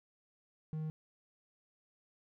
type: tone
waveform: triangle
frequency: 156.2 Hz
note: D#3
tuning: 7 cents sharp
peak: -34 dBFS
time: 0.73-0.9 s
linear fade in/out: 0 ms
effects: none